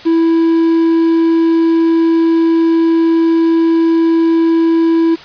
triangle tone with quantisation, 329.6 Hz, E4, in tune, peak -6 dBFS, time 0.05-5.16 s, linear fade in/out 20 ms, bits 5, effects white hiss -34 dBFS RMS until 5.24 s + resampled to 11025 Hz

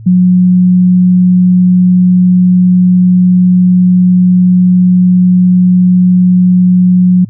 sine tone, 181.4 Hz, F#3, 34 cents flat, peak -3 dBFS, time 0.06-7.25 s, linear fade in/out 10 ms, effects added 111 Hz sine -26 dBFS peak until 7.29 s

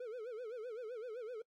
triangle tone with vibrato, 465.2 Hz, A#4, 4 cents flat, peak -40 dBFS, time 0-1.42 s, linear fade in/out 5 ms, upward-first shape sine, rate 7.8 Hz, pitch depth 160 cents each way, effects noise-tail reverb RT60 0.1 s tail -26 dB re dry + AAC 48 kbps

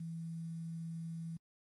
sine tone with quantisation, 164.81 Hz, E3, in tune, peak -40 dBFS, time 0-1.37 s, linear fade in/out 5 ms, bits 11, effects AAC 32 kbps

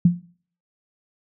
sine tone with exponential decay, 174.9 Hz, F3, 3 cents sharp, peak -8 dBFS, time 0.05-0.23 s, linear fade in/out 5 ms, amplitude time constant 37 ms, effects noise-tail reverb RT60 0.5 s tail -20 dB re dry

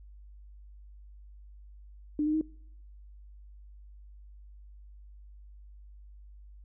sine tone with pitch steps, 298.9 / 306.2 / 313.8 Hz, D4 / D#4 / D#4, +31 / -28 / +15 cents, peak -25 dBFS, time 2.19-2.412 s, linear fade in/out 2 ms, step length 74 ms, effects noise-tail reverb RT60 0.8 s tail -25 dB re dry + added 50 Hz sine -48 dBFS peak until 6.64 s

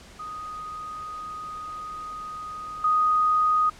sine tone with level steps, 1244.5 Hz, D#6, in tune, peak -33 / -18 dBFS, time 0.19-3.7 s, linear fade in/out 10 ms, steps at 2.84 s, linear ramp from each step 5 ms, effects pink hiss -48 dBFS RMS until 3.79 s + low-pass 8000 Hz 12 dB/octave

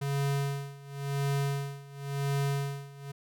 square tone with tremolo, 140 Hz, C#3, 18 cents sharp, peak -27 dBFS, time 0.01-3.12 s, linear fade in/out 10 ms, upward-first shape sine, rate 0.94 Hz, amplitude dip 90%, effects none

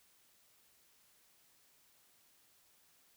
silence, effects white hiss -69 dBFS RMS until 3.16 s

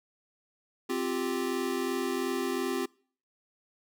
square chord, C suspended fourth, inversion none, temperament equal, 261.6 / 349.2 / 392 Hz, C4 / F4 / G4, 0 / 0 / 0 cents, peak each -34 dBFS, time 0.89-2.86 s, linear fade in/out 10 ms, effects noise-tail reverb RT60 0.5 s tail -25 dB re dry

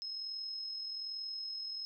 sine tone with amplitude modulation, 5160 Hz, E8, 38 cents flat, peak -37 dBFS, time 0.02-1.85 s, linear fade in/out 0 ms, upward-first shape sine, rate 41.2 Hz, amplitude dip 35%, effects none

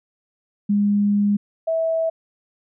sine tone pair in turn, 204.4 / 651.7 Hz, G#3 / E5, -27 / -20 cents, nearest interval octave + minor sixth, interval 2007 cents, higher second, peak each -15 / -18 dBFS, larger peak first, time 0.69-1.37 / 1.67-2.1 s, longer first, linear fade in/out 10 ms, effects none

